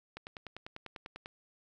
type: click train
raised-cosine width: 0.3 ms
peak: -27 dBFS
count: 12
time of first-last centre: 0.17-1.259 s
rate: 10.1 Hz
effects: none